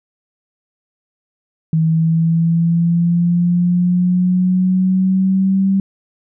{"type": "linear sweep", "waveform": "sine", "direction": "up", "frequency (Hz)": [160, 194.4], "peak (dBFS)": -11, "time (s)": [1.73, 5.8], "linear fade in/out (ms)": 2, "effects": []}